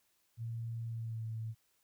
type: tone with pitch glide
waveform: sine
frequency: 115.2 to 111.79 Hz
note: A#2 to A2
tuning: -20 to +28 cents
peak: -37 dBFS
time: 0.37-1.55 s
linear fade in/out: 50 ms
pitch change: -52 cents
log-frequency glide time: 0.86-1.28 s
effects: white hiss -75 dBFS RMS until 1.83 s